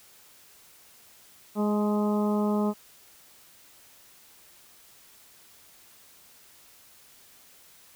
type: harmonic tone with a mistuned harmonic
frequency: 208.5 Hz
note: G#3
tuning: 7 cents sharp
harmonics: 1 / 2 / 3 / 4 / 5 / 6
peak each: -24 / -30 / -34 / -36 / -38 / -40 dBFS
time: 1.55-2.74 s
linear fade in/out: 50 ms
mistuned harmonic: 4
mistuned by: +18 cents
effects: white hiss -55 dBFS RMS until 7.95 s